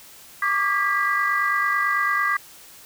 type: tone cluster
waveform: sine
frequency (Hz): 1142 / 1191 / 1623 / 1965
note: D6 / D6 / G#6 / B6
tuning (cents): -49 / +24 / -40 / -9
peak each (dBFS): -27 / -23 / -24 / -23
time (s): 0.42-2.37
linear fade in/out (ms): 5
effects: tanh soft clip ceiling -10 dBFS + white hiss -46 dBFS RMS until 2.85 s